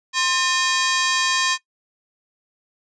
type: ring-modulated tone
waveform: 15% pulse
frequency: 1424 Hz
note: F6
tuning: 33 cents sharp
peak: -8 dBFS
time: 0.13-1.58 s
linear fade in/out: 50 ms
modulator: 375 Hz
effects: noise-tail reverb RT60 0.1 s tail -18 dB re dry + resampled to 22050 Hz